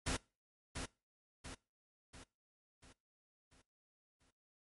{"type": "noise with echo", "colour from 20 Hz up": "pink", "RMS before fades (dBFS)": -37, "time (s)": [0.06, 0.17], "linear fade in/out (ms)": 10, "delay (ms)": 690, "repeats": 6, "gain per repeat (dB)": -6, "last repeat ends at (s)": 4.31, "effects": ["noise-tail reverb RT60 0.3 s tail -23 dB re dry", "MP3 48 kbps"]}